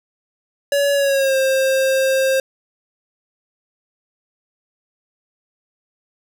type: tone with pitch glide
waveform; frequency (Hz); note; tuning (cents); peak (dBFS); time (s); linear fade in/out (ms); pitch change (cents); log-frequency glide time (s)
square; 566 to 531.2; C#5 to C5; +36 to +26; -15; 0.72-2.4; 2; -110; 0.94-1.36
effects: none